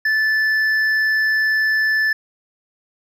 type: tone with hard clipping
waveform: sine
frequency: 1749 Hz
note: A6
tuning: 11 cents flat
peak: -16 dBFS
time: 0.05-2.13 s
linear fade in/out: 5 ms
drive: 4 dB
effects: none